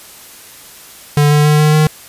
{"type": "tone with pitch steps", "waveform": "square", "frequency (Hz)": [146.83, 148.54, 150.26, 152.01, 153.77], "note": ["D3", "D3", "D3", "D#3", "D#3"], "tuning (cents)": [0, 20, 40, -40, -20], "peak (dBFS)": -8, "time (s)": [1.17, 1.87], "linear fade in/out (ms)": 2, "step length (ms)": 140, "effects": ["white hiss -37 dBFS RMS until 2.08 s", "resampled to 32000 Hz"]}